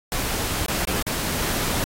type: noise with dropouts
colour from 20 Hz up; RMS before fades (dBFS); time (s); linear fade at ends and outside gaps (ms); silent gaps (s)
pink; -25; 0.12-1.84; 0; 0.662-0.683 / 0.851-0.874 / 1.024-1.067
effects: AAC 48 kbps